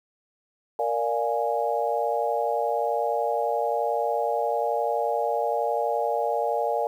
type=chord; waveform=sine; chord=Bb dominant seventh; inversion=none; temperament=equal; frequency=466.2 / 587.3 / 698.5 / 830.6 Hz; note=Bb4 / D5 / F5 / Ab5; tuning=0 / 0 / 0 / 0 cents; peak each=-28 dBFS; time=0.79-6.87 s; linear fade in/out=2 ms; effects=9-bit